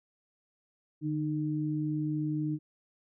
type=tone pair together; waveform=sine; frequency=149.8 / 306.1 Hz; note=D3 / D#4; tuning=+35 / -28 cents; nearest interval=octave; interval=1237 cents; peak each=-32 / -31 dBFS; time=1.01-2.59 s; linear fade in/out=50 ms; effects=none